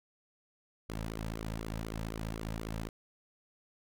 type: tone with flanger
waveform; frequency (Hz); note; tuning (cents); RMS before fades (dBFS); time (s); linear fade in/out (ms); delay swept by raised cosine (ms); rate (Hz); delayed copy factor
sawtooth; 54.8; A1; -6; -39; 0.89-2.89; 5; 1.1 to 2.8; 4; -0.75
effects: none